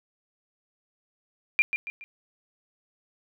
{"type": "tone with echo", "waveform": "sine", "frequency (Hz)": 2391, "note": "D7", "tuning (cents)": 30, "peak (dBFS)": -16, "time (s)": [1.59, 1.62], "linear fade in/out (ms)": 0, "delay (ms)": 140, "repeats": 3, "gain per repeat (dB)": -8, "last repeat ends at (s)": 2.04, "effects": []}